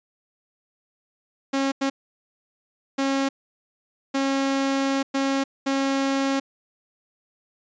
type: tone bursts at uneven times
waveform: sawtooth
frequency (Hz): 272.3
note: C#4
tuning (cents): -31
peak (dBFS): -17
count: 6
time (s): 1.53-1.72 / 1.81-1.9 / 2.98-3.29 / 4.14-5.03 / 5.14-5.44 / 5.66-6.4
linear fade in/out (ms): 10
effects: resampled to 16000 Hz